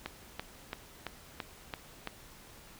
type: click train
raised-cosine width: 0.3 ms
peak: -20 dBFS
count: 7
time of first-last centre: 0.06-2.073 s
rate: 2.98 Hz
effects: pink hiss -54 dBFS RMS until 2.79 s